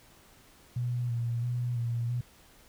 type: tone with vibrato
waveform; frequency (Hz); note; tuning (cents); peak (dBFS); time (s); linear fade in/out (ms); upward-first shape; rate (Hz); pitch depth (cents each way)
sine; 120; B2; -49; -28; 0.76-2.21; 5; square; 1.5; 30
effects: pink hiss -58 dBFS RMS until 2.68 s